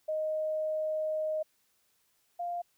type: tone pair in turn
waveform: sine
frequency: 622.3 / 698.5 Hz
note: D#5 / F5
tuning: 0 / 0 cents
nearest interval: major second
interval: 200 cents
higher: second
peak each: -29 / -32 dBFS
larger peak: first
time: 0.08-1.43 / 2.39-2.62 s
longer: first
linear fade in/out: 10 ms
effects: white hiss -72 dBFS RMS until 2.77 s